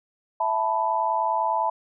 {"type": "chord", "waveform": "sine", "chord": "E suspended fourth", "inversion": "none", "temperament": "just", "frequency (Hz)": [659.3, 879, 988.9], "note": ["E5", "A5", "B5"], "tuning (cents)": [0, -2, 2], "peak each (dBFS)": [-28, -24, -25], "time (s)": [0.4, 1.7], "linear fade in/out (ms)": 5, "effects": []}